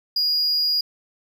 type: tone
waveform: triangle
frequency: 4872 Hz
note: D#8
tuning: 37 cents flat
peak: -17 dBFS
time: 0.16-0.81 s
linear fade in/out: 5 ms
effects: none